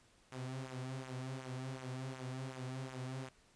sawtooth tone with flanger, 130 Hz, C3, 11 cents flat, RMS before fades -44 dBFS, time 0.32-3.29 s, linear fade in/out 0 ms, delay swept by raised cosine 0.2 to 5.8 ms, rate 2.7 Hz, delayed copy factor -0.65, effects pink hiss -68 dBFS RMS until 3.55 s + resampled to 22050 Hz

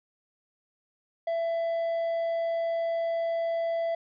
triangle tone, 667 Hz, E5, 20 cents sharp, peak -24 dBFS, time 1.27-3.95 s, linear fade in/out 5 ms, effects resampled to 11025 Hz + 11-bit

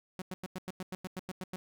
sawtooth tone bursts, 185 Hz, F#3, in tune, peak -33 dBFS, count 12, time 0.19-1.56 s, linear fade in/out 0 ms, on 28 ms, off 94 ms, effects none

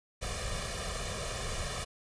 pink noise with comb filter, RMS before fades -36 dBFS, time 0.21-1.85 s, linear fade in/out 20 ms, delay 1.7 ms, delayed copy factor +0.85, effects resampled to 22050 Hz

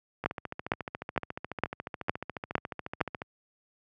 two click trains, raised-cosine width 0.5 ms, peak -20 / -9 dBFS, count 43 / 7, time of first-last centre 0.24-3.219 / 0.26-3.012 s, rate 14.1 / 2.18 Hz, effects high-pass 80 Hz 12 dB/octave

